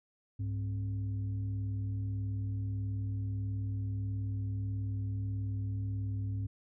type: tone with frequency modulation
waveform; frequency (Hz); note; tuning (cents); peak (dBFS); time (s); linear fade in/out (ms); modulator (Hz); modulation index
sine; 101.7; G#2; -36; -32; 0.39-6.47; 10; 165; 0.42
effects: none